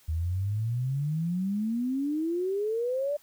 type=exponential sweep; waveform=sine; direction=up; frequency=77.3 to 596 Hz; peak=-26 dBFS; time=0.08-3.17 s; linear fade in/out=10 ms; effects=white hiss -60 dBFS RMS until 3.22 s